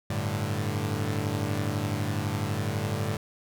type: chord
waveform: sawtooth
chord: G suspended second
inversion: none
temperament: equal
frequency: 98 / 110 / 146.83 Hz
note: G2 / A2 / D3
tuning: 0 / 0 / 0 cents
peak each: -27 / -27 / -29 dBFS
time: 0.1-3.17 s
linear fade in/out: 5 ms
effects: none